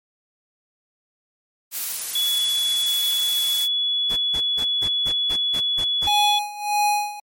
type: noise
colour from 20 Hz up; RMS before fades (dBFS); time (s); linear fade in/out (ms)
blue; -26; 1.71-3.68; 50
type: tone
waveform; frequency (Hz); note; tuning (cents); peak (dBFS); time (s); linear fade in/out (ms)
sine; 3400; G#7; +40; -19; 2.15-6.39; 5
type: noise bursts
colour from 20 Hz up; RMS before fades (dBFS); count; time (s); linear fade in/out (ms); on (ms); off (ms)
pink; -33; 9; 4.09-6.09; 20; 80; 160
type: tone with tremolo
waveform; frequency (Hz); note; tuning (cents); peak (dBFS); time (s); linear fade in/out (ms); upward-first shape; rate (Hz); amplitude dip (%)
square; 830.6; G#5; 0; -17; 6.07-7.2; 5; sine; 1.6; 85
effects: MP3 64 kbps